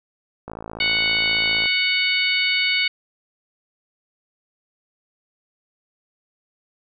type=click train; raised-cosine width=1 ms; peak=-19 dBFS; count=66; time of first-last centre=0.48-1.658 s; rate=55.2 Hz
type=harmonic tone; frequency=740 Hz; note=F#5; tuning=in tune; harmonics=2 / 3 / 4 / 5 / 6; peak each=-31 / -20 / -24 / -27 / -26 dBFS; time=0.8-2.88 s; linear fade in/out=5 ms
effects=none